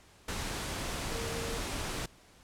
sine tone in noise, 460.3 Hz, A#4, 22 cents flat, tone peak -40 dBFS, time 1.11-1.57 s, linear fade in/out 5 ms, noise pink, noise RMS -36 dBFS, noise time 0.28-2.06 s, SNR -7 dB, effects pink hiss -59 dBFS RMS until 2.43 s + low-pass 10000 Hz 12 dB/octave

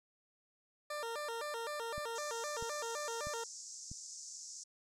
20% pulse tone with vibrato, 523.3 Hz, C5, in tune, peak -34 dBFS, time 0.9-3.44 s, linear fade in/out 5 ms, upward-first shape square, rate 3.9 Hz, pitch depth 220 cents each way
click train, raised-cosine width 5 ms, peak -35 dBFS, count 4, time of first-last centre 1.98-3.915 s, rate 1.55 Hz
white band-pass noise, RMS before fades -49 dBFS, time 2.15-4.64 s, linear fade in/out 10 ms, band 5400 to 7400 Hz, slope 48 dB/octave
effects low-pass 12000 Hz 12 dB/octave

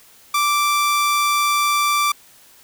sawtooth tone, 1172 Hz, D6, 4 cents flat, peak -12 dBFS, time 0.34-2.12 s, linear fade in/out 5 ms, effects white hiss -49 dBFS RMS until 2.63 s

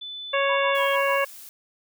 sine tone with pitch glide, 3500 to 3247 Hz, A7 to G#7, -10 to -40 cents, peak -33 dBFS, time 0.01-0.96 s, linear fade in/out 10 ms, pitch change -130 cents, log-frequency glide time 0.72-0.82 s
harmonic tone, 554.4 Hz, C#5, in tune, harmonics 1 / 2 / 3 / 4 / 5, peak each -23 / -26 / -28 / -29 / -30 dBFS, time 0.33-1.25 s, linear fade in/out 10 ms
sine tone with tremolo, 987.8 Hz, B5, in tune, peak -26 dBFS, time 0.49-1.24 s, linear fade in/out 2 ms, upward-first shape sine, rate 6.7 Hz, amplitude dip 95%
blue noise, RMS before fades -43 dBFS, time 0.75-1.49 s, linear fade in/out 0 ms
effects none

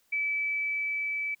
sine tone with level ramp, 2304 Hz, D7, 34 cents flat, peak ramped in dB -26 to -29 dBFS, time 0.12-1.35 s, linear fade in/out 10 ms, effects white hiss -69 dBFS RMS until 1.4 s

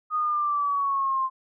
sine exponential sweep, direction down, 1244.5 to 1046 Hz, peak -22 dBFS, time 0.1-1.3 s, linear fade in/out 50 ms, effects none

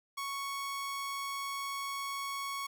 sawtooth tone, 1109 Hz, C#6, in tune, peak -32 dBFS, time 0.17-2.67 s, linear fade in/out 10 ms, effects none

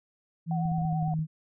sine tone with pitch glide, 164.81 to 157.73 Hz, E3 to D#3, 0 to +24 cents, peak -26 dBFS, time 0.46-1.27 s, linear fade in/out 50 ms, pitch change -76 cents, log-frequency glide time 0.64-1.06 s
sine tone with vibrato, 740 Hz, F#5, in tune, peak -33 dBFS, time 0.51-1.14 s, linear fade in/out 2 ms, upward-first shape sine, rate 9.2 Hz, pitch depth 50 cents each way
clicks, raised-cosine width 5 ms, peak -30 dBFS, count 10, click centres 0.656 / 0.718 / 0.783 / 0.818 / 0.851 / 0.928 / 1.027 / 1.08 / 1.138 / 1.191 s
effects none

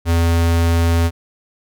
square tone, 84 Hz, E2, 33 cents sharp, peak -13 dBFS, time 0.05-1.11 s, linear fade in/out 50 ms, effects none

